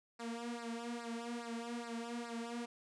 sawtooth tone with flanger, 234.7 Hz, A#3, 12 cents sharp, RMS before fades -43 dBFS, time 0.19-2.66 s, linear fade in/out 10 ms, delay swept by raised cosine 0.3 to 3.8 ms, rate 2.4 Hz, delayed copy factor -0.95, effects resampled to 22050 Hz

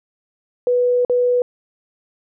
sine tone with dropouts, 492 Hz, B4, 7 cents flat, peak -13 dBFS, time 0.67-1.42 s, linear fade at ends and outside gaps 1 ms, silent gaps 1.049-1.097 s, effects none

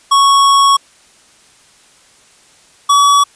square tone pair in turn, 1108.7 / 1137.2 Hz, C#6 / C#6, 0 / +44 cents, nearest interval unison, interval 44 cents, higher second, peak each -7 dBFS, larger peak neither, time 0.11-0.77 / 2.89-3.24 s, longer first, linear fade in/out 10 ms, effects white hiss -47 dBFS RMS until 3.35 s + resampled to 22050 Hz

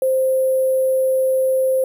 sine tone with sample-and-hold, 523.3 Hz, C5, in tune, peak -14 dBFS, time 0.02-1.84 s, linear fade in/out 2 ms, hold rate 11025 Hz, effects none

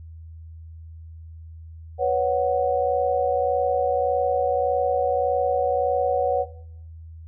sine chord, B suspended second, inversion none, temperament just, 493.9 / 555.6 / 740.8 Hz, B4 / C#5 / F#5, 0 / +4 / +2 cents, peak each -23 dBFS, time 1.98-6.46 s, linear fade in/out 50 ms, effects noise-tail reverb RT60 0.8 s tail -18 dB re dry + added 81 Hz sine -38 dBFS peak until 7.27 s

